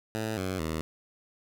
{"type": "tone with pitch steps", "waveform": "10% pulse", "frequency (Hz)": [110, 93.57, 79.6], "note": ["A2", "F#2", "D#2"], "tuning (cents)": [0, 20, 40], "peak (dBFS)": -22, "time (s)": [0.15, 0.81], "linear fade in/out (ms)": 0, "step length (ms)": 220, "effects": []}